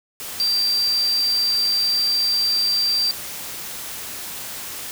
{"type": "tone in noise", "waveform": "sine", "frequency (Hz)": 4699, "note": "D8", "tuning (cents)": 0, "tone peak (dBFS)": -17, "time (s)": [0.4, 3.11], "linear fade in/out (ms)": 0, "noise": "white", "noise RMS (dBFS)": -32, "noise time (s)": [0.2, 4.91], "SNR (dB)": 12, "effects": []}